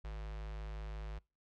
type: tone with notch filter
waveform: square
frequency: 52.8 Hz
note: G#1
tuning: 29 cents sharp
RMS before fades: -43 dBFS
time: 0.04-1.19 s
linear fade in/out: 10 ms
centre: 240 Hz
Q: 1.1
effects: noise-tail reverb RT60 0.3 s tail -26 dB re dry + low-pass 4000 Hz 12 dB/octave